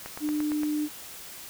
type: click train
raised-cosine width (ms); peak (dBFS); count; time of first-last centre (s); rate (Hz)
0.5; -22; 6; 0.06-0.633; 8.72
type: tone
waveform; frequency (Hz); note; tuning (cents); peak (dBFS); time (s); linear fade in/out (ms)
sine; 300.4; D4; +39; -25; 0.2-0.89; 50
effects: white hiss -43 dBFS RMS until 1.49 s